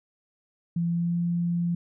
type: tone with pitch glide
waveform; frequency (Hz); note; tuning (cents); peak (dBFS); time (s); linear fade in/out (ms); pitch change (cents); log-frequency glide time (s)
sine; 170 to 172.27; F3 to F3; -46 to -23; -23; 0.76-1.75; 5; +23; 0.88-1.17
effects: none